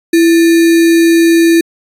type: tone with sample-and-hold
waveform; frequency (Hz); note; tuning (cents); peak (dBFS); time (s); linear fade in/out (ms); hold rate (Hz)
sine; 332.4; E4; +15; -4; 0.13-1.61; 5; 2100
effects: resampled to 32000 Hz